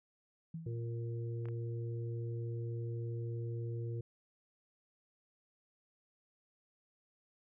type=tone with exponential decay; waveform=sine; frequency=163.5 Hz; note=E3; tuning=14 cents flat; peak=-38 dBFS; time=0.54-0.96 s; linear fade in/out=5 ms; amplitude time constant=91 ms
type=harmonic tone; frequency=116.54 Hz; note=A#2; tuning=in tune; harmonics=1 / 3 / 4; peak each=-37 / -47 / -49 dBFS; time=0.66-4.01 s; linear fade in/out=5 ms
type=clicks; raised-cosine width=0.5 ms; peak=-37 / -39 dBFS; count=2; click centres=1.456 / 1.486 s
effects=none